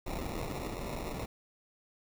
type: noise with sample-and-hold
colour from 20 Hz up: pink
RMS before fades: -38 dBFS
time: 0.06-1.26 s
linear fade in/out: 10 ms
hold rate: 1575 Hz
effects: none